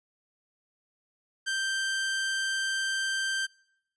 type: tone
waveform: sawtooth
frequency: 1568 Hz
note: G6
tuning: in tune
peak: -24 dBFS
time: 1.46-3.47 s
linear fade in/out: 20 ms
effects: noise-tail reverb RT60 0.8 s tail -26 dB re dry + resampled to 22050 Hz